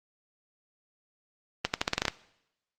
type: accelerating click train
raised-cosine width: 0.2 ms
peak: -7 dBFS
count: 9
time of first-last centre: 1.65-2.082 s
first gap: 89 ms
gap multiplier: 0.85
effects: noise-tail reverb RT60 0.8 s tail -18 dB re dry + Opus 24 kbps